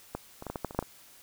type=clicks; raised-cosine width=1 ms; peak=-19 / -26 / -23 / -20 / -19 / -16 / -27 / -27 / -11 / -24 dBFS; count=10; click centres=0.15 / 0.424 / 0.467 / 0.5 / 0.558 / 0.647 / 0.709 / 0.748 / 0.79 / 0.826 s; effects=white hiss -55 dBFS RMS until 1.22 s